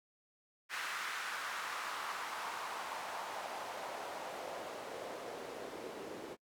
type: noise with band-pass filter sweep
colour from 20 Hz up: white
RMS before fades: -43 dBFS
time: 0.69-6.37 s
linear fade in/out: 50 ms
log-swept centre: 1600 to 380 Hz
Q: 1.9
effects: noise-tail reverb RT60 0.1 s tail -26 dB re dry